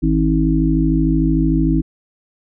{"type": "harmonic tone", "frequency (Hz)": 53.3, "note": "G#1", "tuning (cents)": 46, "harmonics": [1, 3, 5, 6], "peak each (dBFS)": [-18, -18, -18, -18], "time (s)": [0.02, 1.82], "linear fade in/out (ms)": 20, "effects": []}